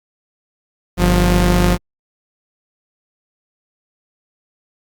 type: tone pair together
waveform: sawtooth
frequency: 49.73 / 177.4 Hz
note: G1 / F3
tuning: +26 / +27 cents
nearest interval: octave + minor seventh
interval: 2201 cents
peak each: -10 dBFS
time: 0.97-1.78 s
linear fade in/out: 50 ms
effects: Opus 48 kbps